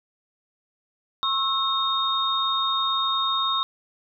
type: tone cluster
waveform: sine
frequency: 1085 / 1316 / 3707 Hz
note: C#6 / E6 / A#7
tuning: -37 / -3 / -10 cents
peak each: -25 / -29 / -24 dBFS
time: 1.23-3.63 s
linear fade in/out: 0 ms
effects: none